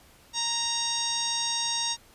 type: harmonic tone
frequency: 932.3 Hz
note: A#5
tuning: in tune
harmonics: 1 / 2 / 3 / 4 / 5 / 6 / 7 / 9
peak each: -35 / -41 / -39 / -31 / -37 / -31 / -35 / -38 dBFS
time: 0.33-1.97 s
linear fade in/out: 50 ms
effects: pink hiss -56 dBFS RMS until 2.14 s + resampled to 32000 Hz